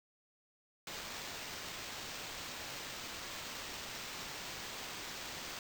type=noise with sample-and-hold; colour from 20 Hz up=white; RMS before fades=-45 dBFS; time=0.87-5.59 s; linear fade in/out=2 ms; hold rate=11025 Hz; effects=none